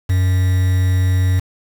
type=tone with quantisation; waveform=triangle; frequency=92.5 Hz; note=F#2; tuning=in tune; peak=-10 dBFS; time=0.09-1.4 s; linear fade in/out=10 ms; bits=5; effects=none